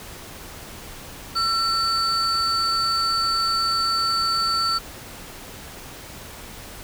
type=tone pair together; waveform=sine; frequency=1346 / 4527 Hz; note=E6 / C#8; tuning=+36 / +36 cents; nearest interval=octave + major sixth; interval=2100 cents; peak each=-20 dBFS; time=1.35-4.79 s; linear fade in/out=20 ms; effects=tanh soft clip ceiling -16 dBFS + pink hiss -39 dBFS RMS until 6.83 s